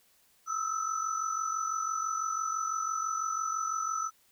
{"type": "tone cluster", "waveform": "sine", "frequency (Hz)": [1275, 1321, 5990], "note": ["D#6", "E6", "F#8"], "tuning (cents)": [42, 3, 20], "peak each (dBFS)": [-35, -32, -38], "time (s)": [0.46, 4.11], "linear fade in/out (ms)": 50, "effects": ["white hiss -66 dBFS RMS until 4.31 s"]}